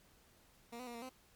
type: tone with pitch steps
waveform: 15% pulse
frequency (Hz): 235.1 / 251.7 / 238.3 / 232.8 / 258.1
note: A#3 / B3 / A#3 / A#3 / C4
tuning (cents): +15 / +33 / +38 / -2 / -23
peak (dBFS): -39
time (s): 0.72-1.095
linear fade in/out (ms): 10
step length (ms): 75
effects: pink hiss -67 dBFS RMS until 1.35 s + MP3 96 kbps